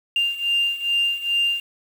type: beating tone pair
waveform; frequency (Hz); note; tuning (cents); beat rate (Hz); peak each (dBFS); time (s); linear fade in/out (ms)
sine; 2794 / 2796.4; F7 / F7; 0 / +2; 2.4; -20 / -23; 0.16-1.6; 2
effects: tanh soft clip ceiling -13 dBFS + 7-bit